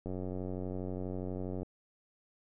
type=click train; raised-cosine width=2 ms; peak=-26 dBFS; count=146; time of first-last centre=0.06-1.631 s; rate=92.3 Hz; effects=none